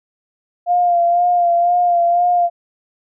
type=tone with vibrato; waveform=sine; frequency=699 Hz; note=F5; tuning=1 cent sharp; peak=-11 dBFS; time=0.66-2.5 s; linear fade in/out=50 ms; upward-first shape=sine; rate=2 Hz; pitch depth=31 cents each way; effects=none